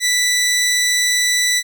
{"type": "tone", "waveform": "15% pulse", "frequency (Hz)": 1975.5, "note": "B6", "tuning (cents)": 0, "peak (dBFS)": -8, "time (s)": [0, 1.63], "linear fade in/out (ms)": 50, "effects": []}